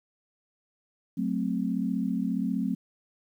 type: chord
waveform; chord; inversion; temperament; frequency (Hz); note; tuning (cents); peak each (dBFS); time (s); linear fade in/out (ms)
sine; F# diminished; none; equal; 185 / 220 / 261.6; F#3 / A3 / C4; 0 / 0 / 0; -30; 1.17-2.75; 10
effects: 10-bit